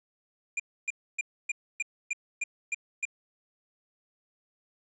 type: tone bursts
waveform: square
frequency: 2407 Hz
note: D7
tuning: 42 cents sharp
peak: -28 dBFS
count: 9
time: 0.57-3.053 s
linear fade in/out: 5 ms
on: 27 ms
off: 280 ms
effects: resampled to 22050 Hz